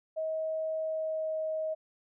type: tone with pitch glide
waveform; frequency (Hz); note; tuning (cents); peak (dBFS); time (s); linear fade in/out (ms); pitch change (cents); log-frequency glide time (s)
sine; 635 to 630.6; D#5 to D#5; +35 to +23; -30; 0.16-1.75; 20; -12; 0.8-1.4
effects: none